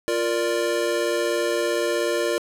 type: chord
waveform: square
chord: Bb major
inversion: second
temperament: equal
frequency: 349.2 / 466.2 / 587.3 Hz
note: F4 / Bb4 / D5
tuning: 0 / 0 / 0 cents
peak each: -26 dBFS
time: 0.08-2.38 s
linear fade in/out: 0 ms
effects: low-pass 12000 Hz 12 dB/octave + 8-bit